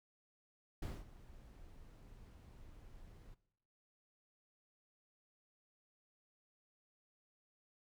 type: noise with ADSR envelope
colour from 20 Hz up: brown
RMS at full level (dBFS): -39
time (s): 0.82-3.35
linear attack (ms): 6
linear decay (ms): 210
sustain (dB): -18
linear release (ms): 17
effects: noise-tail reverb RT60 0.7 s tail -18 dB re dry